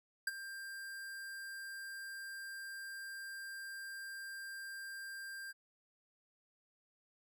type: tone with ADSR envelope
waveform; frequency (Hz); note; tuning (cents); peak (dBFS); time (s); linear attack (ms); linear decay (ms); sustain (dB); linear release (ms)
square; 1589; G6; +23; -32; 0.27-5.53; 4; 28; -13; 26
effects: none